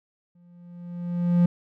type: tone with exponential growth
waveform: triangle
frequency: 174.61 Hz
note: F3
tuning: in tune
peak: -12 dBFS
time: 0.35-1.46 s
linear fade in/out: 5 ms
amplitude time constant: 240 ms
effects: none